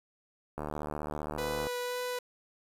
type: click train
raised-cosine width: 1 ms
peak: -22 dBFS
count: 83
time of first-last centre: 0.58-1.669 s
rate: 75.3 Hz
type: tone with vibrato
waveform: sawtooth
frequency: 493.9 Hz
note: B4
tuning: in tune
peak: -29 dBFS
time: 1.38-2.19 s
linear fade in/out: 5 ms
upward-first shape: sine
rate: 1.9 Hz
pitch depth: 10 cents each way
effects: resampled to 32000 Hz + 8-bit